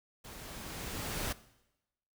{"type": "noise with level ramp", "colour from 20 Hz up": "pink", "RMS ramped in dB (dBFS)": [-49, -35], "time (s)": [0.24, 1.33], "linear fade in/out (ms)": 10, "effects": ["noise-tail reverb RT60 0.9 s tail -18 dB re dry"]}